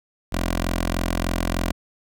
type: tone with notch filter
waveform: 10% pulse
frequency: 43.32 Hz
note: F1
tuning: 13 cents flat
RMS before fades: -24 dBFS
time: 0.32-1.72 s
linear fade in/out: 10 ms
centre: 130 Hz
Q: 0.88
effects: none